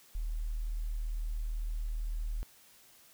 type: tone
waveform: sine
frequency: 38.89 Hz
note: D#1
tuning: in tune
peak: -32 dBFS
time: 0.15-2.43 s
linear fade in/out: 0 ms
effects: white hiss -60 dBFS RMS until 3.13 s